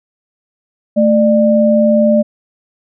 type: tone pair together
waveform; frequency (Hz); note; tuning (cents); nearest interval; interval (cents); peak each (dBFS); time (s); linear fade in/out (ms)
sine; 220.8 / 596.8; A3 / D5; +6 / +28; octave + perfect fourth; 1722; -10; 0.96-2.23; 20
effects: none